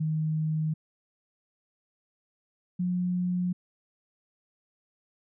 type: tone pair in turn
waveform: sine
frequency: 156.3 / 179.51 Hz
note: D#3 / F3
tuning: +8 / +48 cents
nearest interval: major second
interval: 240 cents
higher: second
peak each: -25 / -25 dBFS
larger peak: neither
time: 0-0.74 / 2.79-3.53 s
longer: neither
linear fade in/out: 10 ms
effects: none